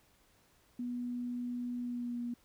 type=tone with pitch glide; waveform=sine; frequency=244.1 to 239.8 Hz; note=B3 to A#3; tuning=-20 to +49 cents; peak=-35 dBFS; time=0.79-2.34 s; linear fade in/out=5 ms; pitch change=-31 cents; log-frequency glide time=1.81-2.21 s; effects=pink hiss -68 dBFS RMS until 2.44 s